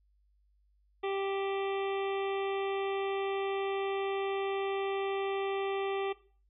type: harmonic tone with a mistuned harmonic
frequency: 392 Hz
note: G4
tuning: in tune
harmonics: 1 / 2 / 3 / 5 / 6 / 7 / 8 / 9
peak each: -32 / -38 / -42 / -46 / -48 / -49 / -50 / -51 dBFS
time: 1.03-6.13 s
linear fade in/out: 10 ms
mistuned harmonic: 7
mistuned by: -32 cents
effects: noise-tail reverb RT60 0.4 s tail -17 dB re dry + added 50 Hz sine -66 dBFS peak until 6.49 s